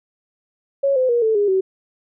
sine tone with pitch steps, 553 / 513 / 475.9 / 441.5 / 409.5 / 379.9 Hz, C#5 / C5 / A#4 / A4 / G#4 / F#4, -4 / -34 / +36 / +6 / -24 / +46 cents, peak -14 dBFS, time 0.83-1.61 s, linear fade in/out 10 ms, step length 130 ms, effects none

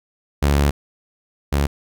sawtooth tone pair in turn, 71.4 / 70.99 Hz, D2 / C#2, -48 / +42 cents, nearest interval unison, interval 10 cents, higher first, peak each -10 / -12 dBFS, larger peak first, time 0.42-0.71 / 1.52-1.67 s, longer first, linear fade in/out 10 ms, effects none

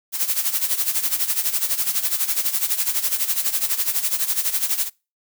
blue noise with tremolo, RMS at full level -19 dBFS, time 0.12-4.9 s, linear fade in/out 50 ms, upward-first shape sine, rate 12 Hz, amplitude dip 75%, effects noise-tail reverb RT60 0.3 s tail -25 dB re dry

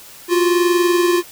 square tone pair together, 349.2 / 370 Hz, F4 / F#4, 0 / 0 cents, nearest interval minor second, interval 100 cents, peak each -14 / -22 dBFS, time 0.28-1.23 s, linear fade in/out 50 ms, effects white hiss -40 dBFS RMS until 1.31 s

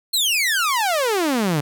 sawtooth exponential sweep, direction down, 4279 to 138.59 Hz, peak -14 dBFS, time 0.13-1.61 s, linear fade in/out 10 ms, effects none

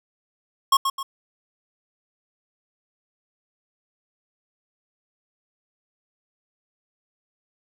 square tone with echo, 1087 Hz, C#6, 34 cents flat, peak -14 dBFS, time 0.72-0.77 s, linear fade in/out 5 ms, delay 130 ms, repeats 2, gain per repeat -7 dB, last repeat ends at 1.03 s, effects none

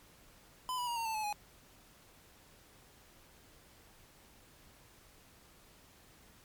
square tone with pitch steps, 1011 / 978.8 / 947.7 / 917.5 / 888.3 / 860 / 832.7 Hz, B5 / B5 / A#5 / A#5 / A5 / A5 / G#5, +40 / -16 / +28 / -28 / +16 / -40 / +4 cents, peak -35 dBFS, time 0.69-1.327 s, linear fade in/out 0 ms, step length 91 ms, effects pink hiss -61 dBFS RMS until 6.44 s + MP3 96 kbps

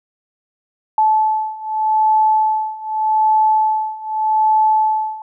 sine beating tone pair, 867 / 867.83 Hz, A5 / A5, -26 / -24 cents, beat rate 0.83 Hz, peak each -17 / -15 dBFS, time 0.98-5.22 s, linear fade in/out 2 ms, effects none

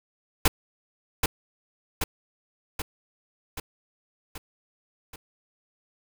pink noise with echo, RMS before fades -18 dBFS, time 0.45-0.48 s, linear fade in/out 5 ms, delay 780 ms, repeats 6, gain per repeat -4 dB, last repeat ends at 5.16 s, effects none

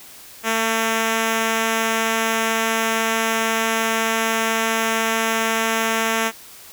5% pulse tone, 224.5 Hz, A3, 35 cents sharp, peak -7 dBFS, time 0.43-6.32 s, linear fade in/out 50 ms, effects white hiss -42 dBFS RMS until 6.72 s

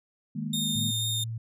sine chord, D# suspended fourth, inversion none, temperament equal, 155.56 / 207.7 / 233.1 Hz, D#3 / G#3 / A#3, 0 / 0 / 0 cents, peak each -34 dBFS, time 0.35-0.91 s, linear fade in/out 10 ms
sawtooth tone with vibrato, 3658 Hz, A#7, 33 cents flat, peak -25 dBFS, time 0.53-1.24 s, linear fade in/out 5 ms, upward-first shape sine, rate 4.1 Hz, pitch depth 8 cents each way
sine tone, 113.6 Hz, A#2, 44 cents flat, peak -31 dBFS, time 0.75-1.38 s, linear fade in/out 5 ms
effects none

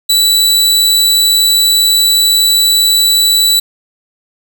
sawtooth tone, 3951 Hz, B7, in tune, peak -4 dBFS, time 0.09-3.6 s, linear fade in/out 10 ms, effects none

